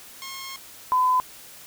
10% pulse / sine tone pair in turn, 1077 / 1012.5 Hz, C6 / B5, +50 / +43 cents, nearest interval minor second, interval 107 cents, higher first, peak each -26 / -17 dBFS, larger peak second, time 0.22-0.56 / 0.92-1.2 s, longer first, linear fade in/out 0 ms, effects white hiss -45 dBFS RMS until 1.66 s

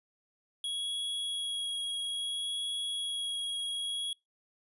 square tone with vibrato, 3322 Hz, G#7, in tune, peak -33 dBFS, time 0.64-4.13 s, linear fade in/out 2 ms, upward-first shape sine, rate 0.6 Hz, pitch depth 9 cents each way, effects noise-tail reverb RT60 0.2 s tail -26 dB re dry + resampled to 24000 Hz

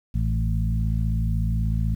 harmonic tone with a mistuned harmonic, 55 Hz, A1, in tune, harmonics 1 / 2 / 3 / 4, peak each -23 / -25 / -29 / -33 dBFS, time 0.14-1.95 s, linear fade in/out 10 ms, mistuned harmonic 2, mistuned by +19 cents, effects 9-bit

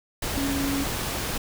sine tone in noise, 277.2 Hz, C#4, in tune, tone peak -25 dBFS, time 0.37-0.84 s, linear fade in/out 5 ms, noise pink, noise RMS -29 dBFS, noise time 0.22-1.38 s, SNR +1 dB, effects none

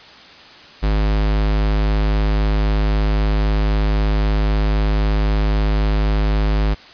square tone, 51.91 Hz, G#1, in tune, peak -15 dBFS, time 0.82-6.75 s, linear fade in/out 20 ms, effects white hiss -41 dBFS RMS until 6.93 s + resampled to 11025 Hz

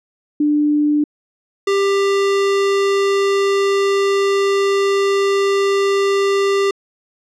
sine / square tone pair in turn, 296.7 / 396 Hz, D4 / G4, +18 / +18 cents, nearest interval perfect fourth, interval 500 cents, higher second, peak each -12 / -14 dBFS, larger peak first, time 0.4-1.04 / 1.67-6.71 s, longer second, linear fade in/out 5 ms, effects low-pass 6000 Hz 12 dB/octave

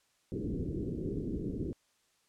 white low-pass noise, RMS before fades -36 dBFS, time 0.32-1.73 s, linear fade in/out 0 ms, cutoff 410 Hz, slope 48 dB/octave, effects white hiss -72 dBFS RMS until 2.28 s + low-pass 9000 Hz 12 dB/octave

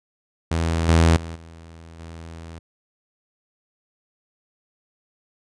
sawtooth tone with level steps, 82.41 Hz, E2, in tune, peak -16 / -9 / -27 / -37 / -32 dBFS, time 0.51-2.59 s, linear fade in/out 5 ms, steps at 0.88 / 1.16 / 1.35 / 1.99 s, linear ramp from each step 10 ms, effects resampled to 22050 Hz

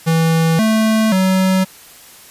square tone with pitch steps, 163.2 / 219.6 / 188.3 Hz, E3 / A3 / F#3, -17 / -3 / +31 cents, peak -12 dBFS, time 0.06-1.65 s, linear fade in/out 20 ms, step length 530 ms, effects white hiss -41 dBFS RMS until 2.3 s + resampled to 32000 Hz

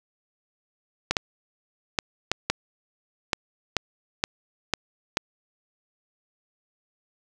clicks, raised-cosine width 0.2 ms, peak -4 dBFS, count 10, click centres 1.11 / 1.168 / 1.988 / 2.316 / 2.5 / 3.332 / 3.767 / 4.239 / 4.737 / 5.171 s, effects none

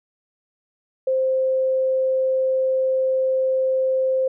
sine tone, 523.3 Hz, C5, in tune, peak -17 dBFS, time 1.07-4.28 s, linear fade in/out 5 ms, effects none

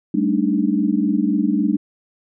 sine tone cluster, 195.4 / 219.1 / 285.2 / 305.1 Hz, G3 / A3 / C#4 / D#4, -5 / -7 / +49 / -34 cents, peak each -21 dBFS, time 0.14-1.77 s, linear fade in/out 5 ms, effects none

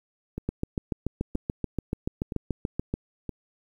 two click trains, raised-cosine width 3 ms, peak -19 / -14 dBFS, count 4 / 18, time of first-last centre 0.38-3.293 / 0.49-2.94 s, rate 1.03 / 6.94 Hz, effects 9-bit

